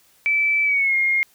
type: tone with pitch glide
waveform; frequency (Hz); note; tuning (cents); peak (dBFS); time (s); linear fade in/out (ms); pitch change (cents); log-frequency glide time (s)
sine; 2316 to 2136; D7 to C7; -25 to +35; -16; 0.26-1.23; 0; -140; 0.64-0.95
effects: white hiss -57 dBFS RMS until 1.34 s